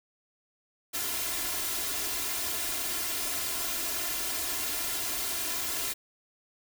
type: noise with comb filter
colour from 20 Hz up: white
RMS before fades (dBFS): -32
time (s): 0.93-5.94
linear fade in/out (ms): 20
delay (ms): 2.9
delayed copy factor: +0.75
effects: none